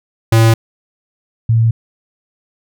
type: tone pair in turn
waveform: square / sine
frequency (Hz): 113.1 / 113.76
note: A2 / A#2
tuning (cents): +48 / -42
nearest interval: unison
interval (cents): 10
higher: second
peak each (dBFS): -7 / -8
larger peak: first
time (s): 0.32-0.54 / 1.49-1.71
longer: neither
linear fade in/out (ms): 5
effects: none